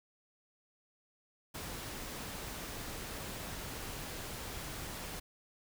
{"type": "noise", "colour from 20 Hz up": "pink", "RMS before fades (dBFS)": -43, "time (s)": [1.54, 5.2], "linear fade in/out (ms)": 10, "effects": []}